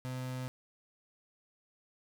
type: tone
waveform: 35% pulse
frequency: 128 Hz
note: C3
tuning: 38 cents flat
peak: -35 dBFS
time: 0.05-0.48 s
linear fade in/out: 0 ms
effects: none